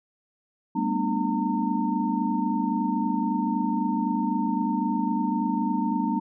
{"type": "tone cluster", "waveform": "sine", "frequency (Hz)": [196.5, 224.5, 248.3, 298, 913], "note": ["G3", "A3", "B3", "D4", "A#5"], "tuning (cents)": [4, 35, 9, 25, -36], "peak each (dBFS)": -29, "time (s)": [0.75, 6.2], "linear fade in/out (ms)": 10, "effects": []}